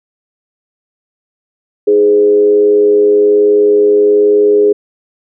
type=tone with frequency modulation; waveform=sine; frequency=415.3 Hz; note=G#4; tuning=in tune; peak=-5 dBFS; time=1.87-4.73 s; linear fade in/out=10 ms; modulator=98.8 Hz; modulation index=0.44; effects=none